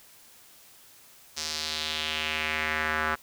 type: tone with band-pass filter sweep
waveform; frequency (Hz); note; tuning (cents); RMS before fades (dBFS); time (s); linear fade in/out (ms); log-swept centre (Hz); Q
square; 77.78; D#2; 0; -30; 1.36-3.16; 20; 5500 to 1400; 2.5
effects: white hiss -54 dBFS RMS until 3.22 s